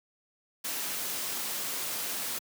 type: noise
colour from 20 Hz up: white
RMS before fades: -34 dBFS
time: 0.64-2.39 s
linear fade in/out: 10 ms
effects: high-pass 150 Hz 12 dB/octave